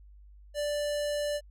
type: tone with notch filter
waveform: square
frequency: 587.3 Hz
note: D5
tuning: in tune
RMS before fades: -31 dBFS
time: 0.54-1.41 s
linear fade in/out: 50 ms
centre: 1400 Hz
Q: 1.7
effects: added 50 Hz sine -50 dBFS peak until 1.5 s + low-pass 12000 Hz 12 dB/octave